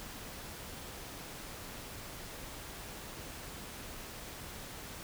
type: silence
effects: pink hiss -46 dBFS RMS until 5.03 s